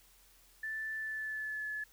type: tone with pitch glide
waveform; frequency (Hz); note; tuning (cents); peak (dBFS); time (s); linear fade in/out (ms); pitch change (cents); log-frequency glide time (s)
sine; 1760 to 1715.8; A6 to A6; 0 to -44; -36; 0.63-1.84; 5; -44; 0.97-1.68
effects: added 43 Hz sine -67 dBFS peak until 1.92 s + white hiss -64 dBFS RMS until 1.92 s